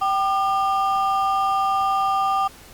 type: ring-modulated tone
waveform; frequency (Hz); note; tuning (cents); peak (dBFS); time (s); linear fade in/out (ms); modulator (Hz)
triangle; 990; B5; +4; -13; 0.01-2.48; 10; 213
effects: pink hiss -45 dBFS RMS until 2.73 s + Opus 48 kbps